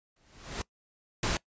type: noise with exponential growth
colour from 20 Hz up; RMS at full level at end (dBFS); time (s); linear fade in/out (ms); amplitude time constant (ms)
pink; -32; 0.16-0.62; 5; 100
type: noise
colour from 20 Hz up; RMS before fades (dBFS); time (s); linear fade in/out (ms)
pink; -29; 1.23-1.37; 2
effects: noise-tail reverb RT60 0.1 s tail -21 dB re dry + resampled to 16000 Hz